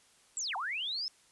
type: linear two-way sweep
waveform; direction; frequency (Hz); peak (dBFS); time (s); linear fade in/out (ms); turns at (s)
sine; down then up; 8010 to 710 to 5330; -33; 0.37-1.08; 0; 0.56
effects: white hiss -64 dBFS RMS until 1.31 s + resampled to 24000 Hz